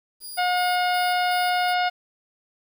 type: tone with tremolo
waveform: 15% pulse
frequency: 4855 Hz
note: D#8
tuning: 43 cents flat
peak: -28 dBFS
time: 0.2-1.75 s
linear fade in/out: 50 ms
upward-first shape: square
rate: 2.7 Hz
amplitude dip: 55%
type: harmonic tone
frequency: 720 Hz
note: F#5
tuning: 47 cents flat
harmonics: 1 / 2 / 3 / 4 / 5 / 6 / 7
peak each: -21 / -27 / -31 / -33 / -35 / -37 / -38 dBFS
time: 0.37-1.9 s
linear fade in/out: 20 ms
effects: 9-bit